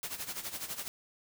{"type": "noise with tremolo", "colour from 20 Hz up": "white", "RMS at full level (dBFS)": -37, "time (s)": [0.03, 0.88], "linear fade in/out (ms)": 0, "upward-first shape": "sine", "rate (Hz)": 12, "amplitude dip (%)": 75, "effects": []}